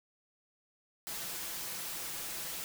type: noise with comb filter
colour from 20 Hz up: white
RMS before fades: -40 dBFS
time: 1.07-2.64 s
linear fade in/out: 0 ms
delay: 6 ms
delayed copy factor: +0.5
effects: none